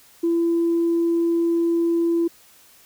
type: tone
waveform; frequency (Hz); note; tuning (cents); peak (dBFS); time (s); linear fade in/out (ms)
sine; 336.9; E4; +38; -16; 0.23-2.28; 10
effects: tanh soft clip ceiling -13 dBFS + white hiss -52 dBFS RMS until 2.85 s